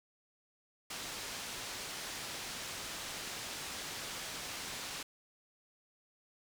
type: low-pass noise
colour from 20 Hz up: white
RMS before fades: -43 dBFS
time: 0.9-5.03 s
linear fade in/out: 5 ms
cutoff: 6400 Hz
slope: 12 dB/octave
effects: none